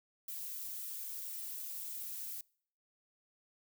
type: noise with flanger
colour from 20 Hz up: violet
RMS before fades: -43 dBFS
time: 0.28-2.41 s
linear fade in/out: 2 ms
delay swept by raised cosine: 1.8 to 3 ms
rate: 1.8 Hz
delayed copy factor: -0.5
effects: noise-tail reverb RT60 0.6 s tail -26 dB re dry